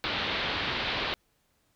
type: low-pass noise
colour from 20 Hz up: white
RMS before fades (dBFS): -31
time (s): 0.04-1.14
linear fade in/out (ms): 0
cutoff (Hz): 4100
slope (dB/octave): 48
effects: pink hiss -71 dBFS RMS until 1.75 s